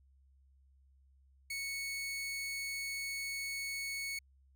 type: tone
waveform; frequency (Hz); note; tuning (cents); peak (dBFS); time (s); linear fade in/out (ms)
sawtooth; 2213; C#7; -3; -34; 1.5-4.19; 5
effects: added 67 Hz sine -63 dBFS peak until 4.55 s